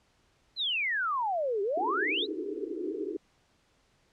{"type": "exponential two-way sweep", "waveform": "sine", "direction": "down then up", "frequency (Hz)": [4186, 383.4, 4186], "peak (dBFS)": -27, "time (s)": [0.56, 2.27], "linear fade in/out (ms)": 50, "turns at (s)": 1.62}
{"type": "band-pass noise", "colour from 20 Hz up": "white", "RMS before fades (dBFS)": -35, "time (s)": [1.77, 3.17], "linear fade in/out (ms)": 5, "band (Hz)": [290, 440], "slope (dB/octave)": 96}
{"effects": ["pink hiss -68 dBFS RMS until 4.12 s", "low-pass 7000 Hz 12 dB/octave"]}